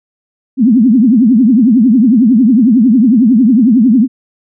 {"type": "tone with vibrato", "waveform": "sine", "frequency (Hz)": 236.6, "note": "A#3", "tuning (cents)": 26, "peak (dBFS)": -4, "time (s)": [0.57, 4.08], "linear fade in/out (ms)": 50, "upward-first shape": "triangle", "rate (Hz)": 11, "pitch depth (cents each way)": 300, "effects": []}